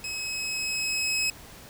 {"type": "tone with level ramp", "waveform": "20% pulse", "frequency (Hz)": 2561, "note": "D#7", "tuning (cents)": 49, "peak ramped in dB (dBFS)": [-27, -19], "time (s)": [0.04, 1.3], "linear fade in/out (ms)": 2, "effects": ["pink hiss -47 dBFS RMS until 1.69 s"]}